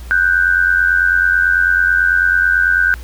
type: tone pair together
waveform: sine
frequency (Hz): 1479.9 / 1569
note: F#6 / G6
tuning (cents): 0 / +1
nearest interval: minor second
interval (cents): 101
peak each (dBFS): -13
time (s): 0.11-2.94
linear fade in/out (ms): 0
effects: added 60 Hz sine -28 dBFS peak until 3.03 s + pink hiss -41 dBFS RMS until 3.03 s